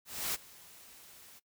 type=noise with ADSR envelope; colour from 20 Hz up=white; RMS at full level=-33 dBFS; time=0.05-1.4 s; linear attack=290 ms; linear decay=26 ms; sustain=-22 dB; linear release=21 ms; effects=noise-tail reverb RT60 0.1 s tail -20 dB re dry

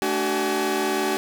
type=tone cluster; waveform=sawtooth; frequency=219.5 / 294.1 / 379.3 / 839 Hz; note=A3 / D4 / F#4 / G#5; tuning=-4 / +3 / +43 / +17 cents; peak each=-27 / -24 / -20 / -26 dBFS; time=0.02-1.17 s; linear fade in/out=0 ms; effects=9-bit

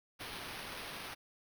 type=noise with sample-and-hold; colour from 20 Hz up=white; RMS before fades=-45 dBFS; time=0.19-1.15 s; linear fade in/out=20 ms; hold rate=7350 Hz; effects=none

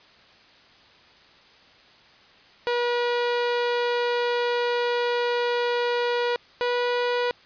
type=tone pair in turn; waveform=sawtooth; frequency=482.2 / 487.2 Hz; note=B4 / B4; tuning=-41 / -24 cents; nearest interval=unison; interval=17 cents; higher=second; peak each=-18 dBFS; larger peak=neither; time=2.67-6.36 / 6.61-7.31 s; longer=first; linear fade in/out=0 ms; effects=white hiss -53 dBFS RMS until 7.45 s + resampled to 11025 Hz

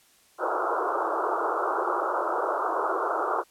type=band-pass noise; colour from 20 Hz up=white; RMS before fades=-27 dBFS; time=0.38-3.44 s; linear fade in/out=50 ms; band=330 to 1400 Hz; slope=96 dB/octave; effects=white hiss -60 dBFS RMS until 3.5 s + low-pass 12000 Hz 12 dB/octave

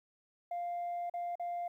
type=tone with dropouts; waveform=sine; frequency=698.5 Hz; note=F5; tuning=in tune; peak=-33 dBFS; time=0.51-1.68 s; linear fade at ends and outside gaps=5 ms; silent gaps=1.098-1.138 / 1.355-1.396 s; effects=tanh soft clip ceiling -33 dBFS + 12-bit

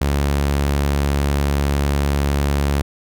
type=tone; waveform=sawtooth; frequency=70.9 Hz; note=C#2; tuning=40 cents sharp; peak=-12 dBFS; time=0.01-2.82 s; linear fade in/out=5 ms; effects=none

